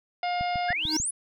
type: harmonic tone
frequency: 710 Hz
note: F5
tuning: 28 cents sharp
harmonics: 1 / 2 / 3 / 4 / 5 / 6 / 7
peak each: -26 / -40 / -35 / -41 / -44 / -49 / -43 dBFS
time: 0.23-0.73 s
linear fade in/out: 2 ms
type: click train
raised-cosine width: 5 ms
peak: -24 dBFS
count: 5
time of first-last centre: 0.41-1.001 s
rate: 6.77 Hz
type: exponential sweep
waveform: sine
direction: up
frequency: 1568 to 10548 Hz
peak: -26 dBFS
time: 0.68-1.11 s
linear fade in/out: 10 ms
type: tone with exponential growth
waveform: square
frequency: 311.1 Hz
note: D#4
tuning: in tune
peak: -23 dBFS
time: 0.74-0.97 s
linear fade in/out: 5 ms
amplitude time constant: 48 ms
effects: none